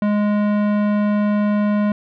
sine tone with tanh clipping, 207.7 Hz, G#3, in tune, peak -17 dBFS, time 0.02-1.92 s, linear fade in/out 2 ms, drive 17 dB, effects none

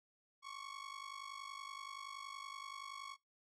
sawtooth ring-modulated tone, 1108.7 Hz, C#6, in tune, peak -40 dBFS, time 0.42-3.17 s, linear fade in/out 50 ms, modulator 25.3 Hz, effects noise-tail reverb RT60 0.2 s tail -20 dB re dry + low-pass 7000 Hz 12 dB/octave

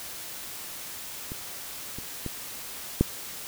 clicks, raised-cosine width 3 ms, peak -23 / -24 / -19 / -6 dBFS, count 4, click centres 1.319 / 1.986 / 2.263 / 3.01 s, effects white hiss -39 dBFS RMS until 3.47 s

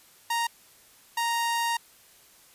sawtooth tone bursts at uneven times, 932.3 Hz, A#5, in tune, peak -21 dBFS, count 2, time 0.3-0.47 / 1.17-1.77 s, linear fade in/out 5 ms, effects white hiss -56 dBFS RMS until 2.54 s + resampled to 32000 Hz

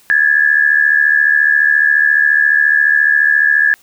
sine tone pair together, 1661.2 / 1735.6 Hz, G#6 / A6, 0 / -24 cents, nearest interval minor second, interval 76 cents, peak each -11 dBFS, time 0.1-3.74 s, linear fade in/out 0 ms, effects white hiss -49 dBFS RMS until 3.82 s

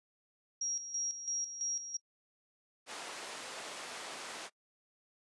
sine tone with tremolo, 5650 Hz, F8, 19 cents sharp, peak -33 dBFS, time 0.61-1.97 s, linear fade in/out 5 ms, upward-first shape square, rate 3 Hz, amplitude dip 65%
pink band-pass noise, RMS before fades -45 dBFS, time 2.86-4.5 s, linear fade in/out 50 ms, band 500 to 9200 Hz, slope 12 dB/octave
effects noise-tail reverb RT60 0.1 s tail -24 dB re dry + resampled to 24000 Hz

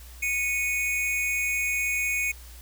square tone pair together, 2209 / 2479 Hz, C#7 / D#7, -7 / -7 cents, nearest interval major second, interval 200 cents, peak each -28 dBFS, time 0.22-2.32 s, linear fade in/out 10 ms, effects added 60 Hz sine -43 dBFS peak until 2.61 s + white hiss -50 dBFS RMS until 2.61 s

